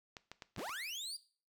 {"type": "clicks", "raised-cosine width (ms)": 0.2, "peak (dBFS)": -29, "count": 6, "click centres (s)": [0.168, 0.316, 0.422, 0.563, 0.594, 0.694]}
{"type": "linear sweep", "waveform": "30% pulse", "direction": "up", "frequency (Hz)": [46, 4889], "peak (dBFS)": -38, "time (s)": [0.57, 1.17], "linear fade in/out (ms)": 10}
{"effects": ["noise-tail reverb RT60 0.4 s tail -17 dB re dry"]}